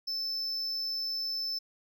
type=tone; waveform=triangle; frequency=5274 Hz; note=E8; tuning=in tune; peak=-30 dBFS; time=0.07-1.59 s; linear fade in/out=10 ms; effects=none